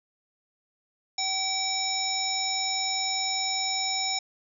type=harmonic tone; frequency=765 Hz; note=G5; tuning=42 cents flat; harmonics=1 / 3 / 5 / 7 / 9; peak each=-33 / -34 / -33 / -29 / -34 dBFS; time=1.18-4.19 s; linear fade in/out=5 ms; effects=none

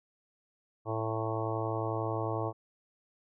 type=harmonic tone with a mistuned harmonic; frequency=111.2 Hz; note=A2; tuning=19 cents sharp; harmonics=1 / 3 / 4 / 5 / 6 / 7 / 8 / 9 / 10; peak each=-35 / -38 / -38 / -40 / -39 / -42 / -41 / -46 / -41 dBFS; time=0.85-2.53 s; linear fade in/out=50 ms; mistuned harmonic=10; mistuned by=-16 cents; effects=none

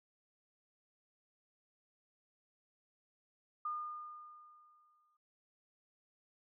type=tone with exponential decay; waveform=sine; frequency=1216 Hz; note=D#6; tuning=40 cents flat; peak=-35 dBFS; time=3.65-5.17 s; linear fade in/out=5 ms; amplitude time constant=330 ms; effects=none

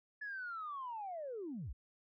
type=linear sweep; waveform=sine; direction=down; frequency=1725 to 38.14 Hz; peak=-40 dBFS; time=0.21-1.73 s; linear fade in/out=10 ms; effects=tanh soft clip ceiling -36 dBFS

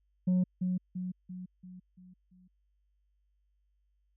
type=tone with echo; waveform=sine; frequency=182.4 Hz; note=F#3; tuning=24 cents flat; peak=-21 dBFS; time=0.27-0.44 s; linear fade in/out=10 ms; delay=340 ms; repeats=6; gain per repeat=-6 dB; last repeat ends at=2.48 s; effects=tanh soft clip ceiling -23 dBFS + added 50 Hz sine -70 dBFS peak until 4.16 s

